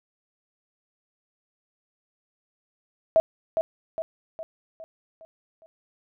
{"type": "tone with echo", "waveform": "sine", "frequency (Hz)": 648, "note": "E5", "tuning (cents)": -30, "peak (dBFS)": -14, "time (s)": [3.16, 3.2], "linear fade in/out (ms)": 0, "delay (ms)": 410, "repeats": 6, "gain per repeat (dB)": -6, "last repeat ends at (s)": 5.66, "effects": []}